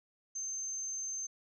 sine tone, 6280 Hz, G8, 2 cents sharp, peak -36 dBFS, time 0.35-1.27 s, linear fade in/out 10 ms, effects none

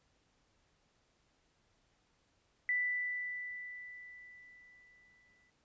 sine tone with exponential decay, 1981 Hz, B6, 5 cents sharp, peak -29 dBFS, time 2.69-5.5 s, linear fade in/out 1 ms, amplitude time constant 610 ms, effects pink hiss -74 dBFS RMS until 5.64 s + resampled to 16000 Hz

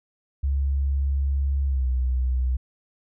sine tone with pitch glide, 69 to 63.27 Hz, C#2 to B1, -7 to +43 cents, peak -20 dBFS, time 0.43-2.57 s, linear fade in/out 10 ms, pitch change -150 cents, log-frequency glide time 1.66-1.87 s, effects none

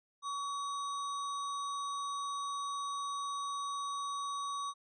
sine tone with sample-and-hold, 1129 Hz, C#6, 31 cents sharp, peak -35 dBFS, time 0.22-4.74 s, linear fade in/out 50 ms, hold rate 4900 Hz, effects resampled to 22050 Hz

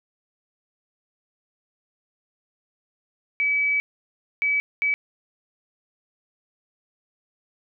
sine tone bursts at uneven times, 2288 Hz, D7, 46 cents flat, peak -19 dBFS, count 3, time 3.4-3.8 / 4.42-4.6 / 4.82-4.94 s, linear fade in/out 0 ms, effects none

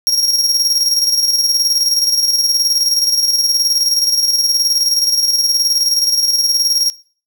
40% pulse tone with tremolo, 5588 Hz, F8, in tune, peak -9 dBFS, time 0.07-6.9 s, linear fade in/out 0 ms, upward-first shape square, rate 19 Hz, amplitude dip 45%, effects noise-tail reverb RT60 0.4 s tail -19 dB re dry

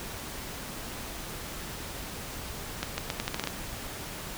accelerating click train, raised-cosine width 0.2 ms, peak -12 dBFS, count 9, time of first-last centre 2.83-3.473 s, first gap 150 ms, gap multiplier 0.81, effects pink hiss -39 dBFS RMS until 4.37 s

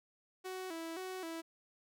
sawtooth tone with vibrato, 350 Hz, F4, 4 cents sharp, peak -37 dBFS, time 0.44-1.42 s, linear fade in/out 20 ms, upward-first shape square, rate 1.9 Hz, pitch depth 110 cents each way, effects none

